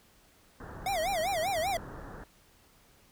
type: low-pass noise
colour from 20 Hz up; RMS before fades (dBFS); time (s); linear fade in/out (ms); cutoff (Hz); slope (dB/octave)
pink; -44; 0.6-2.24; 2; 1800; 96
type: tone with vibrato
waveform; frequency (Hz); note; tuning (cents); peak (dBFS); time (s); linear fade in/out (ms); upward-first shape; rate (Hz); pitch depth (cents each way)
square; 708; F5; +23; -29; 0.86-1.77; 2; sine; 5.1; 220
effects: pink hiss -62 dBFS RMS until 3.11 s